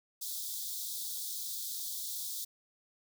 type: high-pass noise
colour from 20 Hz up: white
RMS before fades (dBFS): -39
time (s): 0.21-2.45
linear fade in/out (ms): 10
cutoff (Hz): 3400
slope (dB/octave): 96
effects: none